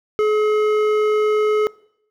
sine tone with hard clipping, 425.8 Hz, G#4, 43 cents sharp, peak -16 dBFS, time 0.19-1.67 s, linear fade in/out 0 ms, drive 10 dB, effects noise-tail reverb RT60 0.7 s tail -22 dB re dry

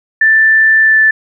sine tone with pitch glide, 1768 to 1756.8 Hz, A6 to A6, +8 to -3 cents, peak -5 dBFS, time 0.21-1.11 s, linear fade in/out 5 ms, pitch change -11 cents, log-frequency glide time 0.81-0.99 s, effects none

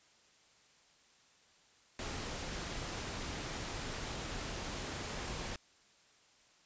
pink noise, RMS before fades -41 dBFS, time 1.99-5.56 s, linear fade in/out 2 ms, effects white hiss -66 dBFS RMS until 6.65 s + resampled to 16000 Hz

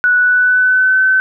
sine tone with pitch glide, 1475 to 1526.1 Hz, F#6 to G6, -6 to -47 cents, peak -8 dBFS, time 0.04-1.2 s, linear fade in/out 0 ms, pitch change +59 cents, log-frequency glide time 0.16-1.02 s, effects none

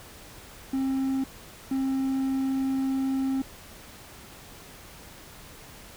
triangle tone bursts at uneven times, 266.8 Hz, C4, 34 cents sharp, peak -22 dBFS, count 2, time 0.73-1.24 / 1.71-3.42 s, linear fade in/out 5 ms, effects pink hiss -47 dBFS RMS until 5.96 s

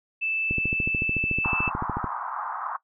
sine tone, 2637 Hz, E7, in tune, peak -24 dBFS, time 0.21-1.7 s, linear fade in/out 20 ms
click train, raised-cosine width 3 ms, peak -16 dBFS, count 22, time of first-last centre 0.51-2.043 s, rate 13.7 Hz
white band-pass noise, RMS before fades -32 dBFS, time 1.44-2.77 s, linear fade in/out 10 ms, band 800 to 1300 Hz, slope 48 dB/octave
effects noise-tail reverb RT60 0.1 s tail -18 dB re dry

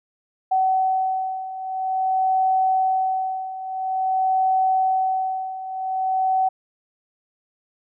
sine beating tone pair, 756 / 756.49 Hz, F#5 / F#5, +37 / +38 cents, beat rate 0.49 Hz, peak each -24 / -20 dBFS, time 0.51-6.49 s, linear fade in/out 10 ms, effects none

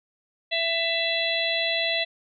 harmonic tone with a mistuned harmonic, 665 Hz, E5, 15 cents sharp, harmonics 1 / 3 / 4 / 5 / 6, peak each -29 / -29 / -29 / -29 / -29 dBFS, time 0.51-2.05 s, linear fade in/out 20 ms, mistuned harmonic 5, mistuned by +32 cents, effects none

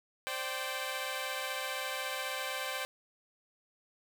10% pulse chord, C suspended second, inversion none, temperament equal with one note detuned, 523.3 / 587.3 / 777.7 Hz, C5 / D5 / G5, 0 / 0 / -14 cents, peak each -30 / -32 / -32 dBFS, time 0.27-2.85 s, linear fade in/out 0 ms, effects none

